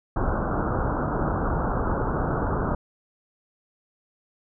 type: low-pass noise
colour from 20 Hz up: pink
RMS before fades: -25 dBFS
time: 0.16-2.75 s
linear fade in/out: 5 ms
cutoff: 1500 Hz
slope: 96 dB/octave
effects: none